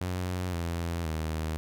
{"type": "tone with pitch steps", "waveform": "sawtooth", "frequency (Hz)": [90.8, 84.72, 79.05], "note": ["F#2", "E2", "D#2"], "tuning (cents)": [-32, 48, 28], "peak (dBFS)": -26, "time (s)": [0.01, 1.57], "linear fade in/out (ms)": 0, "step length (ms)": 520, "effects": []}